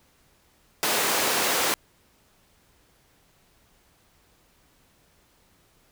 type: high-pass noise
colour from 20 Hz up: pink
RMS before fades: -24 dBFS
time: 0.83-1.74 s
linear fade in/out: 0 ms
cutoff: 400 Hz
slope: 12 dB/octave
effects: pink hiss -62 dBFS RMS until 5.91 s